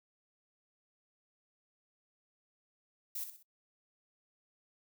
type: noise with echo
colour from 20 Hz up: violet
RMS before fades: -39 dBFS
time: 3.15-3.24 s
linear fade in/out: 5 ms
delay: 63 ms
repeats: 3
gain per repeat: -8 dB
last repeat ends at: 3.429 s
effects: noise-tail reverb RT60 0.1 s tail -23 dB re dry